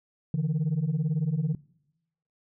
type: beating tone pair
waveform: sine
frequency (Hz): 144.7 / 162.7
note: D3 / E3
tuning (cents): -25 / -22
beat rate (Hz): 18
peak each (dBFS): -25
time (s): 0.34-1.55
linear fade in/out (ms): 2
effects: noise-tail reverb RT60 0.9 s tail -24 dB re dry + tanh soft clip ceiling -21 dBFS